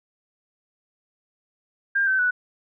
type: tone with pitch steps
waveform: sine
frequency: 1600 / 1538.4 / 1479.1 Hz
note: G6 / G6 / F#6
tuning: +35 / -33 / -1 cents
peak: -18 dBFS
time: 1.95-2.31 s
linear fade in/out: 10 ms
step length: 120 ms
effects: none